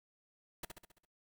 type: noise with echo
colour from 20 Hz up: pink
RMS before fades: -41 dBFS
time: 0.63-0.65 s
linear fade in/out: 5 ms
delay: 67 ms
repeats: 6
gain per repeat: -5 dB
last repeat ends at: 1.052 s
effects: noise-tail reverb RT60 0.2 s tail -25 dB re dry